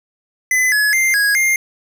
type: tone with pitch steps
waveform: square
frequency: 2018 / 1696 / 2095 / 1654 / 2113 Hz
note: B6 / G#6 / C7 / G#6 / C7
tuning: +37 / +36 / +2 / -8 / +16 cents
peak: -13 dBFS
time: 0.51-1.56 s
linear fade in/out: 2 ms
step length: 210 ms
effects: none